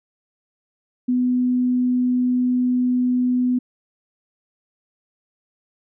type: tone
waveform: sine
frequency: 249.5 Hz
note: B3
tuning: 18 cents sharp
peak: -16 dBFS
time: 1.08-3.59 s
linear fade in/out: 10 ms
effects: none